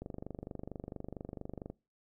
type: click train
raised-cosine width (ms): 2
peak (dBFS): -28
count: 42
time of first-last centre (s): 0.02-1.7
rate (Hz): 24.4
effects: noise-tail reverb RT60 0.3 s tail -23 dB re dry